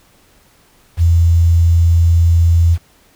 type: tone with quantisation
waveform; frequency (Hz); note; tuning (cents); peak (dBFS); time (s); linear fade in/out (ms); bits
sine; 84.2; E2; +37; -7; 0.97-2.78; 50; 6
effects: pink hiss -51 dBFS RMS until 3.15 s